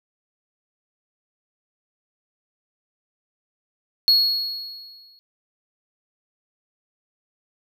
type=tone with exponential decay; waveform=triangle; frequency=4330 Hz; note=C#8; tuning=41 cents flat; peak=-10 dBFS; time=4.08-5.19 s; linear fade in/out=0 ms; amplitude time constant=240 ms; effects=none